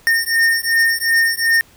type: beating tone pair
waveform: square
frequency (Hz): 1828 / 1830.7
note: A#6 / A#6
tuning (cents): -34 / -32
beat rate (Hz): 2.7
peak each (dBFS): -17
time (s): 0.07-1.61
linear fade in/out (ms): 0
effects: pink hiss -49 dBFS RMS until 1.76 s